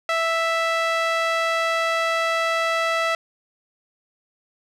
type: tone with band-pass filter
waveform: sawtooth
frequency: 659.3 Hz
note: E5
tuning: in tune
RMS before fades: -22 dBFS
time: 0.09-3.15 s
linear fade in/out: 2 ms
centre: 1800 Hz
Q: 0.93
effects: none